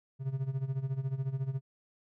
triangle tone with tremolo, 133.8 Hz, C3, 39 cents sharp, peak -26 dBFS, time 0.19-1.61 s, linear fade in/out 50 ms, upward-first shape sine, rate 14 Hz, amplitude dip 80%, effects none

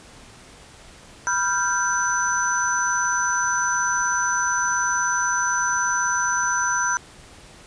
sine tone cluster, 980 / 1389 / 1568 / 6020 Hz, B5 / F6 / G6 / F#8, -14 / -10 / 0 / +29 cents, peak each -25 dBFS, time 1.27-6.97 s, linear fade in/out 0 ms, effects pink hiss -46 dBFS RMS until 7.66 s + resampled to 22050 Hz

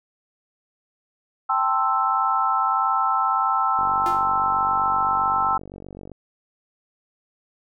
sine chord, A minor seventh, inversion third, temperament equal with one note detuned, 784 / 885.6 / 1046.5 / 1318.5 Hz, G5 / A5 / C6 / E6, 0 / +11 / 0 / 0 cents, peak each -25 / -26 / -25 / -21 dBFS, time 1.49-5.58 s, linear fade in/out 10 ms
click train, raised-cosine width 2 ms, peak -25 dBFS, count 112, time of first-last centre 3.79-6.117 s, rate 47.7 Hz
sawtooth tone with exponential decay, 349.2 Hz, F4, in tune, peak -22 dBFS, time 4.06-4.34 s, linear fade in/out 1 ms, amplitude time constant 60 ms
effects none

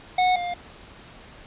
square tone pair in turn, 733 / 706 Hz, F#5 / F5, -16 / +19 cents, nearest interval minor second, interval 65 cents, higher first, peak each -18 / -27 dBFS, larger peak first, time 0.18-0.36 / 0.36-0.54 s, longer neither, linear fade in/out 5 ms, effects pink hiss -46 dBFS RMS until 1.46 s + resampled to 8000 Hz

